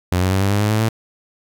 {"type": "tone with pitch steps", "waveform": "sawtooth", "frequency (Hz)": [90.1, 92.9, 95.79, 98.77, 101.84, 105, 108.27, 111.63], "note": ["F#2", "F#2", "G2", "G2", "G#2", "G#2", "A2", "A2"], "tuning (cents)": [-45, 7, -39, 14, -33, 19, -27, 25], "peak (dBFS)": -11, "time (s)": [0.12, 0.888], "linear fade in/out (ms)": 0, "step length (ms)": 96, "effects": []}